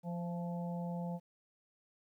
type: harmonic tone with a mistuned harmonic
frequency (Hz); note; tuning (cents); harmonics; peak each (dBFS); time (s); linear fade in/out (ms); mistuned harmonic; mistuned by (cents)
173.5; F3; -11; 1 / 3 / 4 / 5; -37 / -46 / -49 / -49; 0.03-1.2; 50; 4; -23
effects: 12-bit